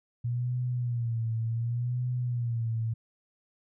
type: tone with vibrato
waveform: sine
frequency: 118.7 Hz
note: A#2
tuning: 32 cents sharp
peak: -27 dBFS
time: 0.24-2.94 s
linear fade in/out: 10 ms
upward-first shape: sine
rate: 0.68 Hz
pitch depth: 84 cents each way
effects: none